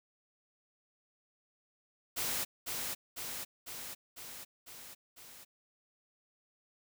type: noise with echo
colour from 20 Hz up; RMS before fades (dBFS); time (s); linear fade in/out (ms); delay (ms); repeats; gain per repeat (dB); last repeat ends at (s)
white; -35; 2.16-2.45; 20; 500; 6; -3; 5.45
effects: none